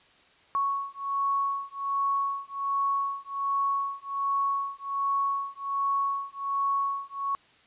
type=beating tone pair; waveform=sine; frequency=1108.7 / 1110 Hz; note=C#6 / C#6; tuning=0 / +2 cents; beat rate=1.3 Hz; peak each=-29 dBFS; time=0.55-7.35 s; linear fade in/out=0 ms; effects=white hiss -59 dBFS RMS until 7.66 s + resampled to 8000 Hz